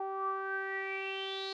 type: tone with low-pass filter sweep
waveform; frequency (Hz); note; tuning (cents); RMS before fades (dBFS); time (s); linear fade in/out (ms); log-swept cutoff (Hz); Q
sawtooth; 387.1; G4; -22; -37; 0-1.53; 5; 880 to 4300; 9.3
effects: none